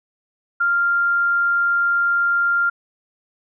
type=tone; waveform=sine; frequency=1394 Hz; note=F6; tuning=4 cents flat; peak=-15 dBFS; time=0.6-2.7 s; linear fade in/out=10 ms; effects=none